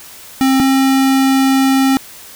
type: tone pair in turn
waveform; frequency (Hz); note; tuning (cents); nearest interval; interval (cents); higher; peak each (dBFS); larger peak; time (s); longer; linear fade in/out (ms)
square; 265.8 / 267.6; C4 / C4; +27 / +39; unison; 12; second; -10; neither; 0.41-0.6 / 0.6-1.97; second; 0
effects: white hiss -36 dBFS RMS until 2.35 s